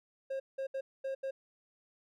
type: tone bursts at uneven times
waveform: triangle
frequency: 537 Hz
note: C5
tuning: 45 cents sharp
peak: -32 dBFS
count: 5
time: 0.3-0.4 / 0.58-0.67 / 0.74-0.81 / 1.04-1.15 / 1.23-1.31 s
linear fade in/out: 10 ms
effects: none